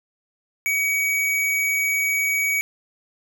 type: tone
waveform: square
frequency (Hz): 2262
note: C#7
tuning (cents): +34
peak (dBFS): -20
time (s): 0.66-2.61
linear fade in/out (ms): 0
effects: none